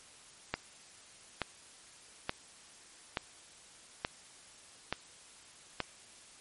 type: click train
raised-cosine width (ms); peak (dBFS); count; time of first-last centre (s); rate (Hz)
0.3; -15; 7; 0.54-5.803; 1.14
effects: white hiss -56 dBFS RMS until 6.4 s + MP3 48 kbps